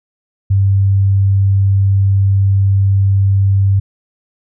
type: tone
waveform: sine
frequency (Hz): 98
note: G2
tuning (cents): 0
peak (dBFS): -8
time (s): 0.5-3.8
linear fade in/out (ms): 10
effects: none